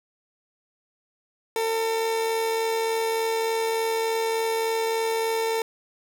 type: tone with amplitude modulation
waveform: 30% pulse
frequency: 450.7 Hz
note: A4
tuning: 42 cents sharp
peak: -19 dBFS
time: 1.56-5.62 s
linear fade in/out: 2 ms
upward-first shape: sine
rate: 83.4 Hz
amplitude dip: 30%
effects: none